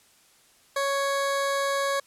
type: tone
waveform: 20% pulse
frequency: 555 Hz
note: C#5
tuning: 2 cents sharp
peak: -19 dBFS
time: 0.76-2 s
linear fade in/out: 5 ms
effects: white hiss -59 dBFS RMS until 2.06 s + low-pass 11000 Hz 12 dB/octave